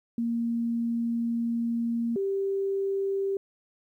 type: tone pair in turn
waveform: sine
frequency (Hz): 233.1 / 392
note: A#3 / G4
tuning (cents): 0 / 0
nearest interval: major sixth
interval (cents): 900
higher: second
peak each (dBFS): -25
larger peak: neither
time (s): 0.18-2.16 / 2.16-3.37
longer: first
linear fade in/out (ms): 2
effects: 11-bit